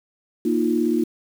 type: chord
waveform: sine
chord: Bb suspended fourth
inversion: none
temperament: equal with one note detuned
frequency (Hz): 234.4 / 311.1 / 349.2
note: Bb3 / Eb4 / F4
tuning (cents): +10 / 0 / 0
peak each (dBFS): -22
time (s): 0.45-1.04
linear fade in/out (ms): 5
effects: 7-bit